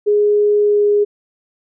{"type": "tone with pitch glide", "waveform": "sine", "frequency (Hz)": [415.3, 412.7], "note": ["G#4", "G#4"], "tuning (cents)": [0, -11], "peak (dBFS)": -10, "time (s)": [0.06, 1.05], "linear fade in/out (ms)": 20, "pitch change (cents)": -11, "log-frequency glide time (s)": [0.6, 0.85], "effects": []}